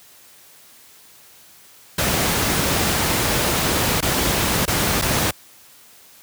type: noise with dropouts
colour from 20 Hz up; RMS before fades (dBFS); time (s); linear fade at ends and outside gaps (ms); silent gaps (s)
pink; -19; 1.98-5.31; 5; 4.007-4.025 / 4.655-4.677 / 5.015-5.021
effects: white hiss -48 dBFS RMS until 6.22 s + high-pass 60 Hz 12 dB/octave